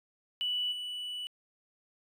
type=tone with level steps; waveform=triangle; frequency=2960 Hz; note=F#7; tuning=in tune; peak=-26 / -34 dBFS; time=0.41-1.27 s; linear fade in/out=0 ms; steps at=0.71 s; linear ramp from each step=20 ms; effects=tanh soft clip ceiling -27 dBFS